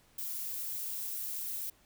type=noise; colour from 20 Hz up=violet; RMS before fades=-38 dBFS; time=0.18-1.7 s; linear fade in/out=5 ms; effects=pink hiss -65 dBFS RMS until 1.85 s